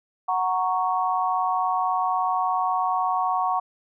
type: chord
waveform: sine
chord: F# major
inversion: none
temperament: equal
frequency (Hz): 740 / 932.3 / 1108.7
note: F#5 / A#5 / C#6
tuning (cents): 0 / 0 / 0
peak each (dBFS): -24 / -27 / -25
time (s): 0.28-3.6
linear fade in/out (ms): 10
effects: none